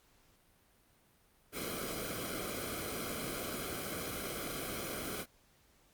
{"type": "noise with comb filter", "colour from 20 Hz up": "pink", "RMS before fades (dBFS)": -39, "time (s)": [1.52, 5.26], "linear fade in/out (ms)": 50, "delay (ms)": 1.1, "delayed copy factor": -0.8, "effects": ["pink hiss -68 dBFS RMS until 5.93 s", "Opus 48 kbps"]}